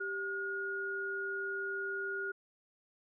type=tone pair together; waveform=sine; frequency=392 / 1434.5 Hz; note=G4 / F6; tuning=0 / +46 cents; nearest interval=octave + minor seventh; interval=2246 cents; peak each=-40 / -36 dBFS; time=0-2.32 s; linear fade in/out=10 ms; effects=none